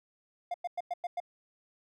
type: tone bursts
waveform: triangle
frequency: 705 Hz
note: F5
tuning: 16 cents sharp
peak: -29 dBFS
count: 6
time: 0.51-1.202 s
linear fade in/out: 5 ms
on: 32 ms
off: 100 ms
effects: none